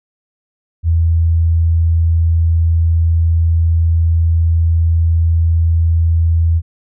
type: tone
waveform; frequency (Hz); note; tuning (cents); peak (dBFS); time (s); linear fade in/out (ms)
sine; 82.7; E2; +6; -9; 0.83-6.62; 50
effects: none